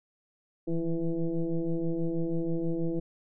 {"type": "tone with frequency modulation", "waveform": "sine", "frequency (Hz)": 168.1, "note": "E3", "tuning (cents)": 34, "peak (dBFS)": -26, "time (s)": [0.67, 3], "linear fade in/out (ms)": 10, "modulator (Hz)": 165, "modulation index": 1.7, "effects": []}